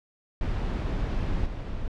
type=noise with level steps; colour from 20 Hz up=brown; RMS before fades=-27 / -33 dBFS; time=0.41-1.88 s; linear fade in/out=2 ms; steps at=1.46 s; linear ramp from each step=2 ms; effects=low-pass 4000 Hz 12 dB/octave